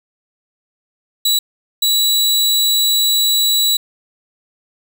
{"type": "tone bursts at uneven times", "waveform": "sawtooth", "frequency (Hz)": 3924, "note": "B7", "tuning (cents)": -12, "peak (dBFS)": -9, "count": 2, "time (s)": [[1.25, 1.39], [1.82, 3.77]], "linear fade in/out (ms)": 5, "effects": []}